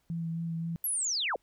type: tone with vibrato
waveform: sine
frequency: 165.8 Hz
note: E3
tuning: 10 cents sharp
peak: -31 dBFS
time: 0.1-0.76 s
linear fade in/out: 0 ms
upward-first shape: sine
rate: 3.8 Hz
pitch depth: 16 cents each way
type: linear sweep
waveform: sine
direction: down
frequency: 11840 to 381.7 Hz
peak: -28 dBFS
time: 0.84-1.36 s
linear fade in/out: 2 ms
effects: pink hiss -73 dBFS RMS until 1.42 s